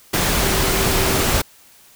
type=tone in noise; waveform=sine; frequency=386.3 Hz; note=G4; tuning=25 cents flat; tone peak=-25 dBFS; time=0.42-1.24 s; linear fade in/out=10 ms; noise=pink; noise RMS=-18 dBFS; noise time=0.13-1.42 s; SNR=-10 dB; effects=white hiss -49 dBFS RMS until 1.95 s